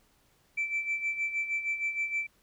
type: tone with tremolo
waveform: sine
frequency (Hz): 2330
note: D7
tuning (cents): -14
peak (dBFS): -25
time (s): 0.57-2.27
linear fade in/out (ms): 10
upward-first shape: sine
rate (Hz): 6.4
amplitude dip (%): 70
effects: tanh soft clip ceiling -24 dBFS + pink hiss -67 dBFS RMS until 2.42 s